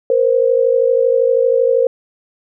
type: tone pair together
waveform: sine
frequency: 470.6 / 523.3 Hz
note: A#4 / C5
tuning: +16 / 0 cents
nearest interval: major second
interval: 184 cents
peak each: -13 dBFS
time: 0.1-1.87 s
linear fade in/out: 2 ms
effects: none